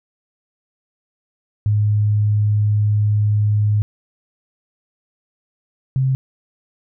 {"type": "tone pair in turn", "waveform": "sine", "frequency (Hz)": [104.9, 132.17], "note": ["G#2", "C3"], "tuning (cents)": [18, 18], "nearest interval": "major third", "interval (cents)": 400, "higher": "second", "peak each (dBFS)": [-13, -14], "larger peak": "first", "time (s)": [[1.66, 3.82], [5.96, 6.15]], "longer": "first", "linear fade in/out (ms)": 0, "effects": []}